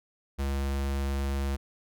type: tone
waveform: square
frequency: 68.9 Hz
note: C#2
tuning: 10 cents flat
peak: -28 dBFS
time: 0.38-1.57 s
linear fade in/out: 20 ms
effects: none